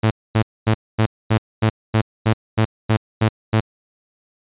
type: tone bursts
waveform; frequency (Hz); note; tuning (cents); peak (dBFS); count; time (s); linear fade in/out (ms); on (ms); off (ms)
sawtooth; 110; A2; 0; -9; 12; 0.03-3.606; 10; 78; 240
effects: resampled to 8000 Hz